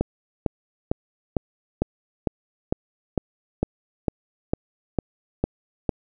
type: click train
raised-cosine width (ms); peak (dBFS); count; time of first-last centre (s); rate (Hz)
2; -7; 14; 0.01-5.892; 2.21
effects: none